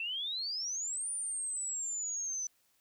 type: exponential two-way sweep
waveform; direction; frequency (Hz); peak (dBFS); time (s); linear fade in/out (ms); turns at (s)
sine; up then down; 2637 to 9400 to 5990; -34; 0-2.47; 2; 1.1
effects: white hiss -72 dBFS RMS until 2.8 s